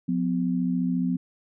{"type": "tone pair together", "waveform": "sine", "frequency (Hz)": [178.7, 253.1], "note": ["F3", "B3"], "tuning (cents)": [40, 43], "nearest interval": "tritone", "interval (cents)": 603, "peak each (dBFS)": -25, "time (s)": [0.08, 1.17], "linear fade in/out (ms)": 10, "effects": []}